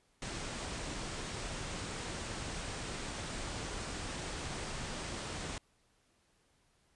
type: low-pass noise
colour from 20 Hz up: pink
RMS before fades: -41 dBFS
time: 0.22-5.58 s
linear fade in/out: 2 ms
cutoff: 9300 Hz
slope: 96 dB/octave
effects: pink hiss -72 dBFS RMS until 6.95 s + resampled to 24000 Hz